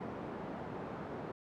pink band-pass noise, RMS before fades -43 dBFS, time 0-1.32 s, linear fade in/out 10 ms, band 160 to 970 Hz, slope 12 dB/octave, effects none

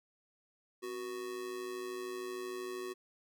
square tone with amplitude modulation, 370 Hz, F#4, in tune, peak -37 dBFS, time 0.82-2.94 s, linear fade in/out 20 ms, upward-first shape sine, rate 113 Hz, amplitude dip 60%, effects none

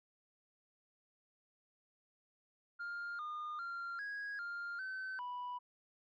sine tone with pitch steps, 1404 / 1217 / 1385 / 1653 / 1400 / 1530 / 985 Hz, F6 / D#6 / F6 / G#6 / F6 / G6 / B5, +9 / -39 / -15 / -9 / +4 / -42 / -5 cents, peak -38 dBFS, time 2.79-5.59 s, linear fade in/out 20 ms, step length 400 ms, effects tanh soft clip ceiling -39 dBFS

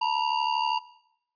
square ring-modulated tone, 932.3 Hz, A#5, in tune, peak -21 dBFS, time 0.01-0.79 s, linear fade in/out 10 ms, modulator 36.3 Hz, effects noise-tail reverb RT60 0.7 s tail -18 dB re dry + resampled to 11025 Hz

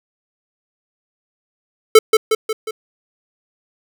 square tone with echo, 438.9 Hz, A4, 4 cents flat, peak -3 dBFS, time 1.95-1.99 s, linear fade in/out 5 ms, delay 180 ms, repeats 4, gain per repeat -5 dB, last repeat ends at 2.71 s, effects none

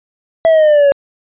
triangle exponential sweep, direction down, 661 to 554.4 Hz, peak -4 dBFS, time 0.45-0.92 s, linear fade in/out 0 ms, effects resampled to 8000 Hz

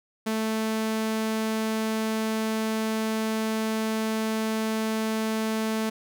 sawtooth tone, 220 Hz, A3, in tune, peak -21 dBFS, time 0.26-5.9 s, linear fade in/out 10 ms, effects none

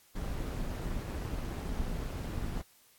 brown noise with amplitude modulation, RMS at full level -33 dBFS, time 0.15-2.62 s, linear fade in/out 10 ms, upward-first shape sine, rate 211 Hz, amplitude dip 60%, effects white hiss -63 dBFS RMS until 2.98 s + AAC 64 kbps

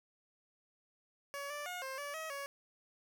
15% pulse tone with pitch steps, 564 / 586 / 719 / 530 / 575 / 637 / 560 Hz, C#5 / D5 / F#5 / C5 / D5 / D#5 / C#5, +30 / -4 / -50 / +22 / -37 / +41 / +18 cents, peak -34 dBFS, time 1.34-2.46 s, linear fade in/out 0 ms, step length 160 ms, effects none

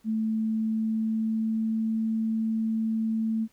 sine tone with pitch glide, 220 to 222.2 Hz, A3 to A3, 0 to +17 cents, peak -24 dBFS, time 0.04-3.48 s, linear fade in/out 50 ms, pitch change +17 cents, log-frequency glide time 0.24-2.01 s, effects pink hiss -65 dBFS RMS until 3.52 s

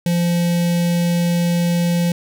square tone with notch filter, 172.6 Hz, F3, 20 cents flat, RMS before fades -17 dBFS, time 0.06-2.12 s, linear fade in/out 2 ms, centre 1200 Hz, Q 0.91, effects 8-bit

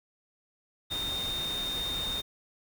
sine tone in noise, 3663 Hz, A#7, 31 cents flat, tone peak -31 dBFS, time 0.9-2.22 s, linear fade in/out 20 ms, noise pink, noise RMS -39 dBFS, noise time 0.9-2.22 s, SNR +5 dB, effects none

